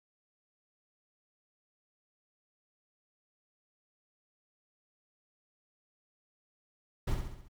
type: noise with echo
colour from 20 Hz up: brown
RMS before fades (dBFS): -30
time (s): 7.07-7.15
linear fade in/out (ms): 10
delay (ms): 67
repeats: 5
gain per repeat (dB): -5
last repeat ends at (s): 7.485
effects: none